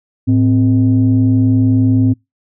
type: tone pair together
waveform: sine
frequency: 108.7 / 259.8 Hz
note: A2 / C4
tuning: -21 / -12 cents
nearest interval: octave + minor third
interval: 1509 cents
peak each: -10 dBFS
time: 0.27-2.14 s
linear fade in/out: 20 ms
effects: noise-tail reverb RT60 0.2 s tail -26 dB re dry + tanh soft clip ceiling -3 dBFS